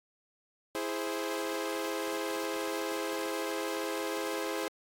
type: chord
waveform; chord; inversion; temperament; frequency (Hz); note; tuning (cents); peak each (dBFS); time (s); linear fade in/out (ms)
sawtooth; E augmented; none; equal; 329.6 / 415.3 / 523.3; E4 / G#4 / B#4; 0 / 0 / 0; -33; 0.75-4.68; 0
effects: AAC 64 kbps

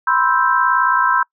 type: chord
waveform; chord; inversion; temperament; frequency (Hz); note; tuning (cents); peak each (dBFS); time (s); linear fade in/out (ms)
sine; C major seventh; third; equal; 987.8 / 1046.5 / 1318.5 / 1568; B5 / C6 / E6 / G6; 0 / 0 / 0 / 0; -18; 0.07-1.23; 5
effects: noise-tail reverb RT60 0.1 s tail -26 dB re dry

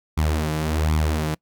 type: tone with flanger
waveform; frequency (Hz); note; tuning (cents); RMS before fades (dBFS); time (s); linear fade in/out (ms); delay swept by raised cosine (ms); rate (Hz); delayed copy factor
sawtooth; 77.5; D#2; -6; -22; 0.17-1.35; 10; 0.86 to 6.06; 1.3; +0.65
effects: noise-tail reverb RT60 0.1 s tail -25 dB re dry

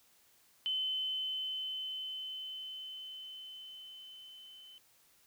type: tone with level ramp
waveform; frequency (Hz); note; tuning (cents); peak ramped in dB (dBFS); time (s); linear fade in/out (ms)
sine; 3050; G7; -48; -31 to -52; 0.66-4.78; 0
effects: white hiss -67 dBFS RMS until 5.26 s

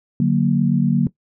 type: chord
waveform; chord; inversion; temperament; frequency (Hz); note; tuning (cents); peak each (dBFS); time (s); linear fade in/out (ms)
sine; D augmented; none; equal; 146.83 / 185 / 233.1; D3 / F#3 / A#3; 0 / 0 / 0; -18; 0.2-1.07; 2
effects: noise-tail reverb RT60 0.1 s tail -18 dB re dry

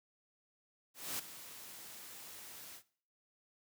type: noise with ADSR envelope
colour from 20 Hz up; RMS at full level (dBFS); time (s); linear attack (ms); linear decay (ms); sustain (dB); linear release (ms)
white; -38; 0.94-2.83; 250; 9; -13; 80
effects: noise-tail reverb RT60 0.5 s tail -19 dB re dry + high-pass 100 Hz 12 dB/octave

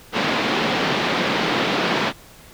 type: band-pass noise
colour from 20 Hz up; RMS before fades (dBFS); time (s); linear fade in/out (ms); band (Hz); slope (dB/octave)
pink; -21; 0.12-2.13; 50; 170 to 4100; 24
effects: pink hiss -46 dBFS RMS until 2.53 s

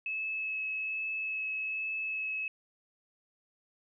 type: tone with vibrato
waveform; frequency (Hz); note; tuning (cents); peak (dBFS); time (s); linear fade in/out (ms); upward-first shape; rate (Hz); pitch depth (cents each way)
sine; 2591; E7; -30; -32; 0.06-2.48; 2; sine; 1.2; 9
effects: none

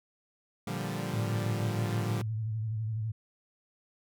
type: chord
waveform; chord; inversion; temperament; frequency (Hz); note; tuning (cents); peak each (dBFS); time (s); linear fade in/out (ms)
sawtooth; G minor seventh; first; equal; 116.54 / 146.83 / 174.61 / 196; Bb2 / D3 / F3 / G3; 0 / 0 / 0 / 0; -34; 0.67-2.22; 5
type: tone with vibrato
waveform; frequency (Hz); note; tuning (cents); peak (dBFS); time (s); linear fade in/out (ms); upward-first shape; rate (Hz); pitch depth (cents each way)
sine; 110; A2; 0; -30; 1.13-3.12; 10; sine; 12; 58
effects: none

